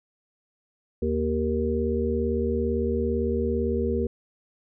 harmonic tone, 77.78 Hz, D#2, in tune, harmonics 1 / 3 / 5 / 6, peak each -28 / -28 / -28 / -28 dBFS, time 1.02-4.07 s, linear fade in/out 5 ms, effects none

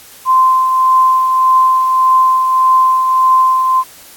sine tone with tremolo, 1038 Hz, C6, 14 cents flat, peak -5 dBFS, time 0.25-3.84 s, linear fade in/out 50 ms, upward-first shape triangle, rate 1.7 Hz, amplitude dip 45%, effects white hiss -38 dBFS RMS until 4.16 s + AAC 64 kbps

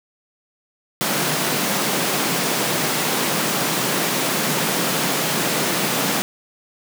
pink high-pass noise, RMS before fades -21 dBFS, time 1.01-6.22 s, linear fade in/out 0 ms, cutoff 140 Hz, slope 48 dB/octave, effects none

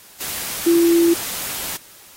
sine tone in noise, 338.3 Hz, E4, 45 cents sharp, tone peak -11 dBFS, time 0.66-1.14 s, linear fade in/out 10 ms, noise white, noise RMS -27 dBFS, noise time 0.2-1.77 s, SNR +13 dB, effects white hiss -45 dBFS RMS until 2.16 s + AAC 48 kbps

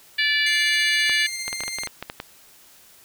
harmonic tone, 581 Hz, D5, 19 cents flat, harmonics 3 / 4 / 5 / 6 / 7 / 8, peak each -22 / -24 / -26 / -28 / -29 / -30 dBFS, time 0.18-1.27 s, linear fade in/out 10 ms
15% pulse tone with tremolo, 2102 Hz, C7, 7 cents sharp, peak -21 dBFS, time 0.46-1.87 s, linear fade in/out 5 ms, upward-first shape square, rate 15 Hz, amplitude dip 25%
clicks, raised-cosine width 0.3 ms, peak -14 dBFS, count 12, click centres 1.096 / 1.48 / 1.529 / 1.606 / 1.636 / 1.68 / 1.786 / 1.835 / 1.873 / 2.026 / 2.099 / 2.201 s
effects white hiss -51 dBFS RMS until 3.04 s

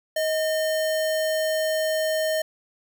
sine tone with sample-and-hold, 630 Hz, D#5, 21 cents sharp, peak -21 dBFS, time 0.16-2.42 s, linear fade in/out 5 ms, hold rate 2450 Hz, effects none

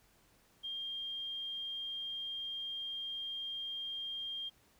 sine tone, 3206 Hz, G7, 38 cents sharp, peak -38 dBFS, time 0.63-4.5 s, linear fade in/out 20 ms, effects pink hiss -68 dBFS RMS until 4.79 s

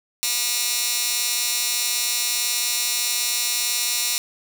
15% pulse tone with high-pass filter, 241.6 Hz, B3, 38 cents flat, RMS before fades -23 dBFS, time 0.23-4.18 s, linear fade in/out 0 ms, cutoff 4700 Hz, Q 0.88, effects none

